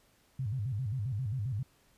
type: tone with vibrato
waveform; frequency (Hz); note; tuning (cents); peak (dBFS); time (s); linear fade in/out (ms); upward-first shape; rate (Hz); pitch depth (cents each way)
sine; 116.3; A#2; -4; -31; 0.39-1.63; 5; square; 7.5; 220
effects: pink hiss -67 dBFS RMS until 1.97 s + resampled to 32000 Hz